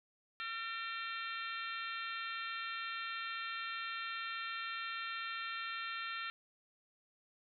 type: harmonic tone with a mistuned harmonic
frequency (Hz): 453.5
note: A#4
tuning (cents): -48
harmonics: 3 / 4 / 5 / 6 / 7 / 8 / 9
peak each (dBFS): -43 / -45 / -47 / -49 / -50 / -51 / -52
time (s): 0.4-6.3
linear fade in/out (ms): 0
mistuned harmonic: 5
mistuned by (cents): +52
effects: none